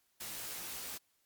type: noise with comb filter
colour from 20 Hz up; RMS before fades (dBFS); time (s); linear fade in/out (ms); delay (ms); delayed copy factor
white; -43; 0.2-0.98; 10; 18; +0.8
effects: white hiss -75 dBFS RMS until 1.25 s + MP3 96 kbps